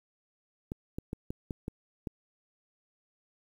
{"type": "clicks", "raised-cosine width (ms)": 3, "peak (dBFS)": -22, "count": 7, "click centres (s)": [0.719, 0.985, 1.131, 1.305, 1.508, 1.681, 2.072], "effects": ["9-bit"]}